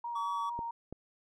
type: tone with vibrato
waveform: sine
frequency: 938 Hz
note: A#5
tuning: 11 cents sharp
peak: -35 dBFS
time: 0.04-0.71 s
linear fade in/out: 5 ms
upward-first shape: sine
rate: 4.6 Hz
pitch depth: 19 cents each way
type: tone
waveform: triangle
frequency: 1135 Hz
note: C#6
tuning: 41 cents sharp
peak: -32 dBFS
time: 0.15-0.5 s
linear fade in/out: 10 ms
type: clicks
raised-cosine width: 2 ms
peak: -28 dBFS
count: 2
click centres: 0.591 / 0.926 s
effects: none